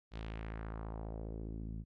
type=tone with low-pass filter sweep; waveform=sawtooth; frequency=54.8 Hz; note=A1; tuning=6 cents flat; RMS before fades=-43 dBFS; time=0.11-1.85 s; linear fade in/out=50 ms; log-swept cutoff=4100 to 180 Hz; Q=1.7; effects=none